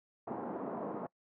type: band-pass noise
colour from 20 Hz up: pink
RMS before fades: -40 dBFS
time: 0.27-1.07 s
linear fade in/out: 5 ms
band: 200 to 980 Hz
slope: 24 dB/octave
effects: noise-tail reverb RT60 0.1 s tail -22 dB re dry